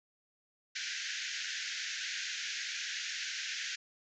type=band-pass noise; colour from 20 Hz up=pink; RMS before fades=-39 dBFS; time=0.75-3.76 s; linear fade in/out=10 ms; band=1500 to 6900 Hz; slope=96 dB/octave; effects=none